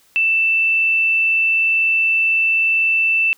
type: tone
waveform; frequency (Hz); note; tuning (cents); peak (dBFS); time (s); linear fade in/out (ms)
sine; 2659; E7; +14; -13; 0.16-3.33; 0
effects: white hiss -55 dBFS RMS until 3.37 s